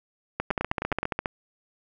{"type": "two click trains", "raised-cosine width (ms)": 0.5, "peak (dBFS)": [-11, -11], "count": [12, 7], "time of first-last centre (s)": [[0.51, 1.258], [0.4, 1.03]], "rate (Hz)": [14.7, 9.52], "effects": []}